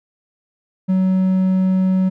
triangle tone, 187.4 Hz, F#3, 22 cents sharp, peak -11 dBFS, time 0.88-2.1 s, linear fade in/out 20 ms, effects none

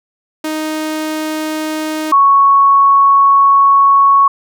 sawtooth / sine tone pair in turn, 311.1 / 1108.6 Hz, D#4 / C#6, 0 / 0 cents, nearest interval octave + minor seventh, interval 2200 cents, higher second, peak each -13 / -5 dBFS, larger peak second, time 0.44-2.12 / 2.12-4.28 s, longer second, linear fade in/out 5 ms, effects none

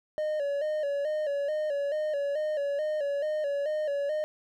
triangle tone with vibrato, 589 Hz, D5, 5 cents sharp, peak -25 dBFS, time 0.18-4.24 s, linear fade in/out 0 ms, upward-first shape square, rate 2.3 Hz, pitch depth 69 cents each way, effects none

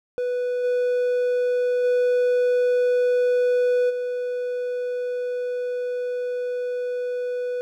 triangle tone with level steps, 493.9 Hz, B4, in tune, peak -20 / -17 / -15 / -22 dBFS, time 0.18-7.61 s, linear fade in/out 0 ms, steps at 0.63 / 1.83 / 3.89 s, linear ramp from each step 20 ms, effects none

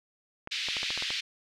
clicks, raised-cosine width 0.5 ms, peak -22 dBFS, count 8, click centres 0.474 / 0.686 / 0.768 / 0.831 / 0.905 / 0.976 / 1.024 / 1.105 s
white band-pass noise, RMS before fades -33 dBFS, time 0.51-1.21 s, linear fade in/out 10 ms, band 2200 to 4200 Hz, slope 24 dB/octave
effects none

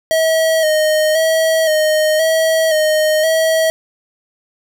square tone with vibrato, 631 Hz, D#5, 24 cents sharp, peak -12 dBFS, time 0.11-3.7 s, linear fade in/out 0 ms, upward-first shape square, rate 0.96 Hz, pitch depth 34 cents each way, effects none

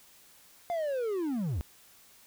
triangle linear sweep, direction down, 707 to 61.74 Hz, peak -27 dBFS, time 0.7-1.61 s, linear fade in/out 0 ms, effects white hiss -58 dBFS RMS until 2.26 s

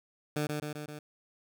15% pulse tone with echo, 150 Hz, D3, 37 cents sharp, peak -23 dBFS, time 0.36-0.47 s, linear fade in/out 5 ms, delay 130 ms, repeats 4, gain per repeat -3 dB, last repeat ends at 0.99 s, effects none

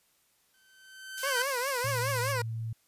sawtooth tone with exponential growth, 1539 Hz, G6, 32 cents flat, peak -23 dBFS, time 0.54-1.42 s, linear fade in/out 2 ms, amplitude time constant 190 ms
pink high-pass noise, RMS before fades -41 dBFS, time 1.17-2.33 s, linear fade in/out 10 ms, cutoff 4800 Hz, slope 12 dB/octave
15% pulse tone with vibrato, 520 Hz, C5, 11 cents flat, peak -23 dBFS, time 1.23-2.42 s, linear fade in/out 5 ms, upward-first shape triangle, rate 4.9 Hz, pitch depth 170 cents each way
sine tone with pitch glide, 116.54 to 112.96 Hz, A#2 to A2, 0 to +46 cents, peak -32 dBFS, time 1.84-2.73 s, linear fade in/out 5 ms, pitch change -54 cents, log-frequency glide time 2-2.31 s
effects white hiss -69 dBFS RMS until 2.87 s + resampled to 32000 Hz

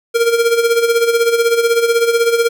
square tone with tremolo, 465.8 Hz, A#4, 1 cent flat, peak -9 dBFS, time 0.14-2.49 s, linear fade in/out 20 ms, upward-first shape sine, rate 16 Hz, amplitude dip 65%, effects none

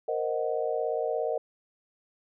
sine chord, C half-diminished seventh, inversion third, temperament equal, 466.2 / 523.3 / 622.3 / 740 Hz, Bb4 / C5 / Eb5 / Gb5, 0 / 0 / 0 / 0 cents, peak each -30 / -34 / -31 / -35 dBFS, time 0.08-1.38 s, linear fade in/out 5 ms, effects none

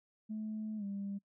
sine tone with pitch glide, 216.1 to 199.31 Hz, A3 to G3, -31 to +29 cents, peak -36 dBFS, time 0.29-1.19 s, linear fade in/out 20 ms, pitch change -140 cents, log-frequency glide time 0.77-0.84 s, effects noise-tail reverb RT60 0.1 s tail -26 dB re dry + tanh soft clip ceiling -33 dBFS

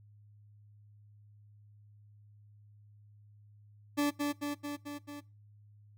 40% pulse tone with echo, 290 Hz, D4, 22 cents flat, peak -26 dBFS, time 3.97-4.11 s, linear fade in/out 20 ms, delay 220 ms, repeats 5, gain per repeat -3 dB, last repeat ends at 5.21 s, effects noise-tail reverb RT60 0.3 s tail -21 dB re dry + added 104 Hz sine -56 dBFS peak until 5.97 s

